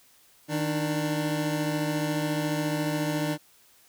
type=tone pair together; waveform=25% pulse; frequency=155.46 / 296.7 Hz; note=D#3 / D4; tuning=-1 / +18 cents; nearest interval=major seventh; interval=1119 cents; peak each=-25 dBFS; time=0.48-3.38 s; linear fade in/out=50 ms; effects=white hiss -59 dBFS RMS until 3.88 s

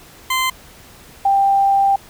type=tone pair in turn; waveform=20% pulse / sine; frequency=1037 / 789.3 Hz; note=C6 / G5; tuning=-16 / +12 cents; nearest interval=perfect fourth; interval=472 cents; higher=first; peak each=-11 / -11 dBFS; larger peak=neither; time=0.3-0.5 / 1.25-1.96 s; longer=second; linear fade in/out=5 ms; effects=pink hiss -43 dBFS RMS until 2.09 s

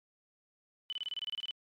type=tone bursts; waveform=sine; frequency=3000 Hz; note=F#7; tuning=23 cents sharp; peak=-34 dBFS; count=12; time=0.9-1.509 s; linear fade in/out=0 ms; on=26 ms; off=27 ms; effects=MP3 96 kbps

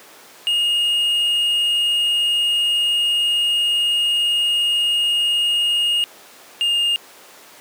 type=tone pair in turn; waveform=triangle; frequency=2853 / 2825 Hz; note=F7 / F7; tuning=+36 / +19 cents; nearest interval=unison; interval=17 cents; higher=first; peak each=-14 dBFS; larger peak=neither; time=0.47-6.04 / 6.61-6.96 s; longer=first; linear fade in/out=0 ms; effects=pink hiss -43 dBFS RMS until 7.6 s + high-pass 400 Hz 12 dB/octave

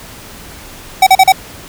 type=tone bursts; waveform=square; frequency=761 Hz; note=F#5; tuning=48 cents sharp; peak=-3 dBFS; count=4; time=1.02-1.322 s; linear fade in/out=5 ms; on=47 ms; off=38 ms; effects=pink hiss -33 dBFS RMS until 1.68 s

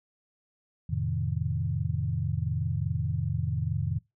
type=chord; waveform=sine; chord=F dominant seventh; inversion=none; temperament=equal; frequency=87.31 / 110 / 130.81 / 155.56 Hz; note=F2 / A2 / C3 / Eb3; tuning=0 / 0 / 0 / 0 cents; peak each=-32 dBFS; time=0.89-3.99 s; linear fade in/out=10 ms; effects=noise-tail reverb RT60 0.2 s tail -22 dB re dry

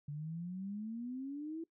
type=exponential sweep; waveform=sine; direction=up; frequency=142.8 to 334 Hz; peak=-39 dBFS; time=0.08-1.64 s; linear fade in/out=5 ms; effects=noise-tail reverb RT60 0.1 s tail -20 dB re dry

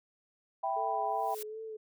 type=chord; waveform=sine; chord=E minor; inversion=none; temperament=equal; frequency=659.3 / 784 / 987.8 Hz; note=E5 / G5 / B5; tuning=0 / 0 / 0 cents; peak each=-36 / -32 / -36 dBFS; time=0.63-1.35 s; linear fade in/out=10 ms
type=tone with vibrato; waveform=sine; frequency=435.1 Hz; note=A4; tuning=19 cents flat; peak=-39 dBFS; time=0.76-1.77 s; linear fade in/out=10 ms; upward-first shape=sine; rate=2.6 Hz; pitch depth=37 cents each way
type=noise with exponential growth; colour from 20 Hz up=blue; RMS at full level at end=-40 dBFS; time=1.05-1.43 s; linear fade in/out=5 ms; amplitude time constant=81 ms
effects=none

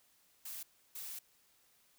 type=noise bursts at uneven times; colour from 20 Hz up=blue; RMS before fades=-45 dBFS; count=2; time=0.45-0.63 / 0.95-1.19 s; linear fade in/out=5 ms; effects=white hiss -70 dBFS RMS until 1.98 s

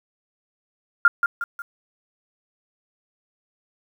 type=tone with echo; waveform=sine; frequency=1400 Hz; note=F6; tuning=4 cents sharp; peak=-9 dBFS; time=1.05-1.08 s; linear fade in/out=2 ms; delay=180 ms; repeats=3; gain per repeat=-7 dB; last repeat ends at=1.62 s; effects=8-bit

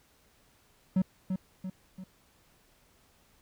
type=tone with echo; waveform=triangle; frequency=186.9 Hz; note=F#3; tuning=18 cents sharp; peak=-20 dBFS; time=0.96-1.02 s; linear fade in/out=5 ms; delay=340 ms; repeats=3; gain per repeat=-6 dB; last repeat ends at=2.04 s; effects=pink hiss -65 dBFS RMS until 3.41 s

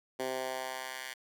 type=tone with high-pass filter sweep; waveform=10% pulse; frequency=130 Hz; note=C3; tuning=11 cents flat; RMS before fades=-38 dBFS; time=0.19-1.14 s; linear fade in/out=10 ms; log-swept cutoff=360 to 1800 Hz; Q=1.2; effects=none

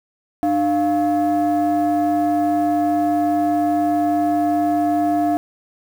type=tone pair together; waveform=sine; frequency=300.4 / 698.5 Hz; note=D4 / F5; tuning=+39 / 0 cents; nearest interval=octave + minor third; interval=1461 cents; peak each=-16 dBFS; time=0.43-5.37 s; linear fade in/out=0 ms; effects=tanh soft clip ceiling -12 dBFS + 7-bit

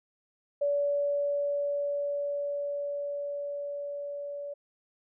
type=tone with level ramp; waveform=sine; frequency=573 Hz; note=D5; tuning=43 cents flat; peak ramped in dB=-24 to -35 dBFS; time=0.61-4.54 s; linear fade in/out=10 ms; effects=none

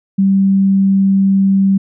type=tone; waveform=sine; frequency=194.5 Hz; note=G3; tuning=13 cents flat; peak=-8 dBFS; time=0.18-1.78 s; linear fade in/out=10 ms; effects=none

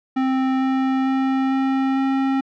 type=tone with pitch steps; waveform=square; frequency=262.5 / 264 / 265.6 / 267.1 / 268.6 Hz; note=C4 / C4 / C4 / C4 / C4; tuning=+6 / +16 / +26 / +36 / +46 cents; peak=-18 dBFS; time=0.16-2.41 s; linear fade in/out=10 ms; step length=450 ms; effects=low-pass 2000 Hz 12 dB/octave

